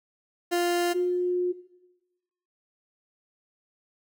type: tone pair in turn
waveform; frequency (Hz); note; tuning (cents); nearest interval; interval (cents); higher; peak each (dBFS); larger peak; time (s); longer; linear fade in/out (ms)
30% pulse / sine; 349.2 / 358.4; F4 / F4; 0 / +45; unison; 45; second; -20 / -22; first; 0.51-0.94 / 0.94-1.53; second; 20
effects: noise-tail reverb RT60 1.0 s tail -17 dB re dry